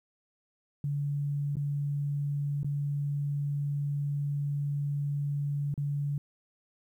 sine tone with dropouts, 143.5 Hz, D3, 40 cents flat, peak -28 dBFS, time 0.84-6.18 s, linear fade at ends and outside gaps 2 ms, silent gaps 1.556-1.568 / 2.632-2.645 / 5.741-5.777 s, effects 11-bit

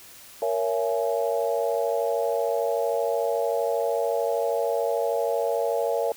sine chord, A# half-diminished seventh, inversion none, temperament just, 466.2 / 559.4 / 671.3 / 839.1 Hz, A#4 / C#5 / E5 / G#5, 0 / +16 / +31 / +18 cents, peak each -26 / -27 / -28 / -32 dBFS, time 0.42-6.12 s, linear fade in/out 2 ms, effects white hiss -47 dBFS RMS until 6.16 s

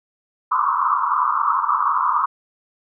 pink band-pass noise, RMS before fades -19 dBFS, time 0.51-2.26 s, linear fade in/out 10 ms, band 970 to 1300 Hz, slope 96 dB/octave, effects none

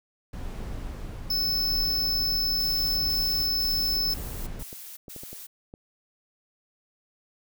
brown noise with tremolo, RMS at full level -34 dBFS, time 0.33-4.63 s, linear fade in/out 5 ms, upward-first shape triangle, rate 0.82 Hz, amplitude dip 30%
square tone, 5260 Hz, E8, 5 cents flat, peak -24 dBFS, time 1.3-4.14 s, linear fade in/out 5 ms
blue noise bursts, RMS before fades -42 dBFS, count 6, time 2.59-5.47 s, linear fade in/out 10 ms, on 380 ms, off 120 ms
clicks, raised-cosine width 2 ms, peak -29 dBFS, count 9, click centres 3.967 / 4.224 / 4.457 / 4.729 / 5.082 / 5.163 / 5.235 / 5.33 / 5.739 s
effects none

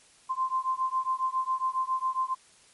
sine beating tone pair, 1039 / 1046.3 Hz, C6 / C6, -12 / 0 cents, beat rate 7.3 Hz, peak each -29 dBFS, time 0.29-2.35 s, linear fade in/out 20 ms, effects white hiss -58 dBFS RMS until 2.73 s + MP3 48 kbps

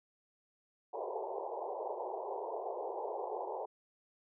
pink band-pass noise, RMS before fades -40 dBFS, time 0.93-3.66 s, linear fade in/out 10 ms, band 370 to 980 Hz, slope 96 dB/octave, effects none

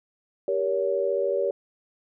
sine chord, G diminished, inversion none, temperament just, 392 / 470.4 / 564.5 Hz, G4 / Bb4 / Db5, 0 / +16 / +31 cents, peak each -27 / -28 / -25 dBFS, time 0.48-1.51 s, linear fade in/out 2 ms, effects none

